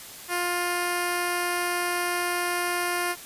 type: tone with notch filter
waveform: 5% pulse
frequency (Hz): 352.4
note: F4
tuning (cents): +16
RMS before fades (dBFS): -27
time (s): 0.28-3.16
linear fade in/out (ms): 50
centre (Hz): 3600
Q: 1.1
effects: white hiss -42 dBFS RMS until 3.25 s + resampled to 32000 Hz